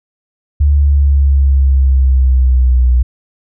sine exponential sweep, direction down, 72.7 to 61.3 Hz, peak -6 dBFS, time 0.6-3.03 s, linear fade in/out 10 ms, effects none

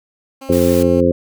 15% pulse tone, 268.7 Hz, C4, 46 cents sharp, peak -25 dBFS, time 0.41-1.01 s, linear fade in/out 10 ms
harmonic tone, 87.31 Hz, F2, in tune, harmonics 1 / 2 / 3 / 4 / 5 / 6, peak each -21 / -20 / -16 / -18 / -19 / -15 dBFS, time 0.49-1.12 s, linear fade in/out 5 ms
white noise, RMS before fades -29 dBFS, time 0.52-0.83 s, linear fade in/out 5 ms
effects none

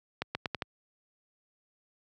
accelerating click train, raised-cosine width 0.3 ms, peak -15 dBFS, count 5, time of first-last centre 0.22-0.622 s, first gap 130 ms, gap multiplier 0.83, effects high-pass 80 Hz 12 dB/octave

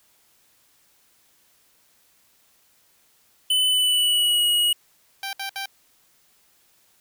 square tone with pitch glide, 3012 to 2901 Hz, F#7 to F#7, +30 to -35 cents, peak -18 dBFS, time 3.5-4.73 s, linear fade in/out 5 ms, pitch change -65 cents, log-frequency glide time 3.68-4.44 s
10% pulse tone bursts, 784 Hz, G5, in tune, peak -20 dBFS, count 3, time 5.23-5.658 s, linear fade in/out 2 ms, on 100 ms, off 64 ms
effects white hiss -61 dBFS RMS until 7 s

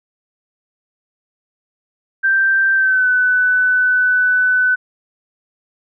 sine tone with pitch glide, 1568 to 1499.8 Hz, G6 to F#6, 0 to +23 cents, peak -11 dBFS, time 2.23-4.76 s, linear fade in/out 20 ms, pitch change -77 cents, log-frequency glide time 2.74-3.08 s, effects none

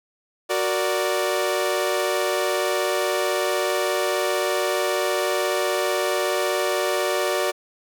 sawtooth chord, Gb augmented, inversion none, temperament equal, 370 / 466.2 / 587.3 Hz, Gb4 / Bb4 / D5, 0 / 0 / 0 cents, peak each -21 / -24 / -20 dBFS, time 0.49-7.52 s, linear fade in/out 20 ms, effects none

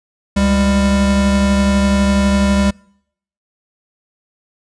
square tone pair together, 70.39 / 199.1 Hz, C#2 / G3, +27 / +27 cents, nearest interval octave + tritone, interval 1800 cents, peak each -18 / -13 dBFS, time 0.36-2.71 s, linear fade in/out 10 ms, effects noise-tail reverb RT60 0.7 s tail -26 dB re dry + resampled to 22050 Hz

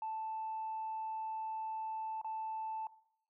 sine tone with dropouts, 880 Hz, A5, in tune, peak -36 dBFS, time 0.02-2.87 s, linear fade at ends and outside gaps 2 ms, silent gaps 2.215-2.245 s, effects noise-tail reverb RT60 0.7 s tail -19 dB re dry + tanh soft clip ceiling -33 dBFS

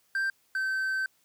triangle tone pair in turn, 1573 / 1544.2 Hz, G6 / G6, +6 / -26 cents, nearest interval unison, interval 32 cents, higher first, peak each -24 / -25 dBFS, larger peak first, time 0.15-0.3 / 0.55-1.06 s, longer second, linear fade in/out 2 ms, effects white hiss -68 dBFS RMS until 1.24 s + high-pass 60 Hz 12 dB/octave

